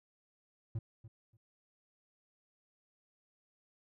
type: tone with echo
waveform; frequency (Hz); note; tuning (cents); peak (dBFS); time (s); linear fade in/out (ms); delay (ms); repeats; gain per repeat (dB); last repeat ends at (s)
triangle; 111.8; A2; +28; -32; 0.75-0.79; 5; 290; 2; -15; 1.37
effects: none